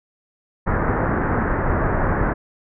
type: low-pass noise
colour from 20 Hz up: pink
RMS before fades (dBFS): -20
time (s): 0.66-2.34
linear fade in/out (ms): 20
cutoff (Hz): 1800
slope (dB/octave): 48
effects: none